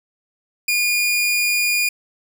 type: tone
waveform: sawtooth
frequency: 2432 Hz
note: D#7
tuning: 40 cents flat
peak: -13 dBFS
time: 0.68-1.89 s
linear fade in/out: 5 ms
effects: none